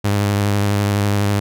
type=tone with vibrato; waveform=sawtooth; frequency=101.7 Hz; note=G#2; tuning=36 cents flat; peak=-11 dBFS; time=0.04-1.4 s; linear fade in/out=10 ms; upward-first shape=square; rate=12 Hz; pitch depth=19 cents each way; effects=none